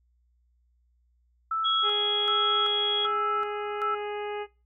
sine tone with tremolo, 1318.5 Hz, E6, in tune, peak -25 dBFS, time 1.51-3.95 s, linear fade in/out 5 ms, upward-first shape square, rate 1.3 Hz, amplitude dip 75%
sine tone, 3322 Hz, G#7, in tune, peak -24 dBFS, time 1.64-3.07 s, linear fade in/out 20 ms
harmonic tone, 414.9 Hz, G#4, 2 cents flat, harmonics 1 / 2 / 3 / 4 / 5 / 6 / 7, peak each -32 / -36 / -43 / -45 / -46 / -46 / -49 dBFS, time 1.82-4.47 s, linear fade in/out 50 ms
effects noise-tail reverb RT60 0.3 s tail -21 dB re dry + added 60 Hz sine -64 dBFS peak until 4.65 s

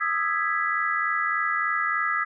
sine chord, E major seventh, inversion third, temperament equal with one note detuned, 1235.2 / 1318.5 / 1661.2 / 1975.5 Hz, D#6 / E6 / G#6 / B6, -13 / 0 / 0 / 0 cents, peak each -28 dBFS, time 0-2.25 s, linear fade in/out 20 ms, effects none

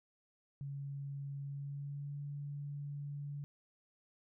sine tone with pitch glide, 140 to 143.6 Hz, C#3 to D3, +18 to -39 cents, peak -40 dBFS, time 0.61-3.44 s, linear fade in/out 0 ms, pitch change +43 cents, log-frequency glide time 1.41-2.2 s, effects none

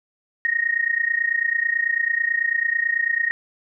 sine tone with amplitude modulation, 1864.7 Hz, A#6, in tune, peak -15 dBFS, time 0.45-3.31 s, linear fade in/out 0 ms, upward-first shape sine, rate 29.1 Hz, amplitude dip 85%, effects none

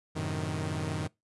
sawtooth chord, F# diminished seventh, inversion none, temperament equal, 92.5 / 110 / 130.81 / 155.56 Hz, F#2 / A2 / C3 / Eb3, 0 / 0 / 0 / 0 cents, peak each -32 / -36 / -36 / -30 dBFS, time 0.15-1.08 s, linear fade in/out 20 ms, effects noise-tail reverb RT60 0.2 s tail -24 dB re dry + resampled to 24000 Hz

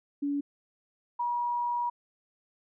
sine tone pair in turn, 285.1 / 960.8 Hz, C#4 / B5, +49 / -48 cents, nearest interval octave + major sixth, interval 2103 cents, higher second, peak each -27 dBFS, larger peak neither, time 0.22-0.41 / 1.19-1.9 s, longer second, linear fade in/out 10 ms, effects none

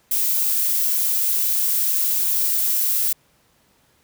violet noise, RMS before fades -20 dBFS, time 0.11-3.13 s, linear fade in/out 5 ms, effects pink hiss -60 dBFS RMS until 4.03 s + high-pass 60 Hz 12 dB/octave

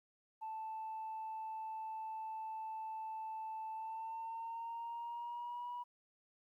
sine tone with pitch glide, 880 to 970.8 Hz, A5 to B5, 0 to -30 cents, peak -40 dBFS, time 0.41-5.84 s, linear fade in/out 20 ms, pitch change +170 cents, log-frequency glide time 3.72-5.69 s, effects tanh soft clip ceiling -38 dBFS + 13-bit

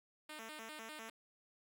5% pulse tone with vibrato, 261.6 Hz, C4, in tune, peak -36 dBFS, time 0.29-1.1 s, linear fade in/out 5 ms, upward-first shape square, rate 5 Hz, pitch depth 270 cents each way, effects none

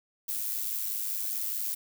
violet noise with amplitude modulation, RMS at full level -30 dBFS, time 0.28-1.75 s, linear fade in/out 10 ms, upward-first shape sine, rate 105 Hz, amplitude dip 55%, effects none

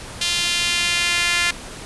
sawtooth tone with high-pass filter sweep, 347.6 Hz, F4, 8 cents flat, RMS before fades -20 dBFS, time 0.21-1.51 s, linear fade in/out 5 ms, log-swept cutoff 3300 to 2000 Hz, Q 1.7, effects pink hiss -35 dBFS RMS until 1.85 s + resampled to 24000 Hz

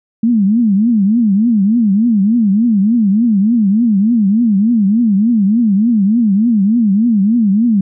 sine tone with vibrato, 215.5 Hz, A3, 36 cents flat, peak -8 dBFS, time 0.23-7.81 s, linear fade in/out 5 ms, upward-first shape triangle, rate 3.4 Hz, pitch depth 240 cents each way, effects none

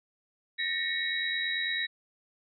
sine tone cluster, 1809 / 1898 / 2211 / 3847 Hz, A6 / A#6 / C#7 / B7, +48 / +31 / -5 / -46 cents, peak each -35 / -33 / -38 / -32 dBFS, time 0.58-1.87 s, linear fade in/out 20 ms, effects none

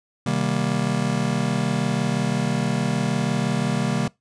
square chord, C minor seventh, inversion none, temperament just, 130.81 / 156.98 / 196.22 / 235.5 Hz, C3 / Eb3 / G3 / Bb3, 0 / +16 / +2 / +18 cents, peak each -27 dBFS, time 0.26-4.08 s, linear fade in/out 5 ms, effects noise-tail reverb RT60 0.2 s tail -23 dB re dry + resampled to 22050 Hz

